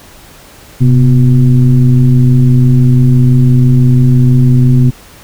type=tone with frequency modulation; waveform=sine; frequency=130 Hz; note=C3; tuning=11 cents flat; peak=-3 dBFS; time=0.8-4.91 s; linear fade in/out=20 ms; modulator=117 Hz; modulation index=0.82; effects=pink hiss -37 dBFS RMS until 5.23 s